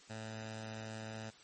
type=tone with notch filter; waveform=10% pulse; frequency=110 Hz; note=A2; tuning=in tune; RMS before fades=-45 dBFS; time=0.09-1.31 s; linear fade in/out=20 ms; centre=370 Hz; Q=1.4; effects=white hiss -60 dBFS RMS until 1.43 s + MP3 32 kbps